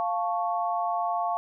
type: chord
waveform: sine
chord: F augmented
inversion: none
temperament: equal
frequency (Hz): 698.5 / 880 / 1108.7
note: F5 / A5 / C#6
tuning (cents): 0 / 0 / 0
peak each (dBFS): -27 / -31 / -31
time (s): 0-1.37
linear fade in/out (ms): 0
effects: none